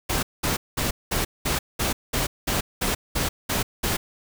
pink noise bursts, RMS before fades -24 dBFS, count 12, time 0.09-3.97 s, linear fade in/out 10 ms, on 140 ms, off 200 ms, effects none

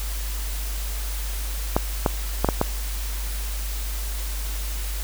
clicks, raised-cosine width 1 ms, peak -4 dBFS, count 5, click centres 1.765 / 2.062 / 2.446 / 2.488 / 2.614 s, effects added 50 Hz sine -26 dBFS peak until 5.03 s + white hiss -35 dBFS RMS until 5.03 s

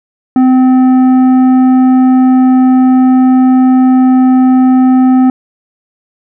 sine tone with tanh clipping, 257.1 Hz, C4, 30 cents flat, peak -5 dBFS, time 0.36-5.3 s, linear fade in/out 2 ms, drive 9 dB, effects none

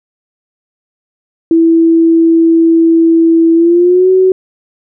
sine tone with pitch glide, 329.6 to 374.3 Hz, E4 to F#4, 0 to +20 cents, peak -4 dBFS, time 1.51-4.32 s, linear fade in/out 2 ms, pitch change +220 cents, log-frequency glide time 3.54-4.1 s, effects none

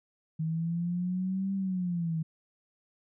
sine linear two-way sweep, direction up then down, 157.7 to 196 to 157.7 Hz, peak -28 dBFS, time 0.39-2.23 s, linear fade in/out 10 ms, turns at 1.54 s, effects none

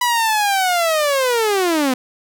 sawtooth linear sweep, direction down, 987.8 to 246.9 Hz, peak -11 dBFS, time 0.01-1.94 s, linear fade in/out 5 ms, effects none

